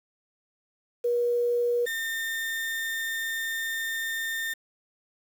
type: tone pair in turn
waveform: sine / 35% pulse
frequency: 480.4 / 1813.7 Hz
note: B4 / A#6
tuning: -48 / -48 cents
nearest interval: octave + major seventh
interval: 2300 cents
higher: second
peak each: -22 / -27 dBFS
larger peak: first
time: 1.04-1.86 / 1.86-4.54 s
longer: second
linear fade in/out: 10 ms
effects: 8-bit